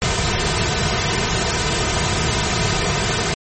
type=noise with comb filter; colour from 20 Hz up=pink; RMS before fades=-19 dBFS; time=0.02-3.34 s; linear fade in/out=0 ms; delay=3.6 ms; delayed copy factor=-0.7; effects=MP3 32 kbps